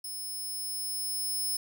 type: tone with level ramp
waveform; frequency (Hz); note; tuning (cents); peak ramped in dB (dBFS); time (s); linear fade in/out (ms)
15% pulse; 5220; E8; -18; -31 to -23; 0.04-1.57; 5
effects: none